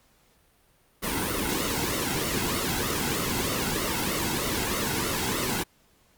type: noise with flanger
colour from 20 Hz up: pink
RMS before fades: -28 dBFS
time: 1.02-5.64 s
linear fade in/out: 20 ms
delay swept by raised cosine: 1.2 to 1.72 ms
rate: 3.2 Hz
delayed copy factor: -0.65
effects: pink hiss -63 dBFS RMS until 6.17 s + Opus 48 kbps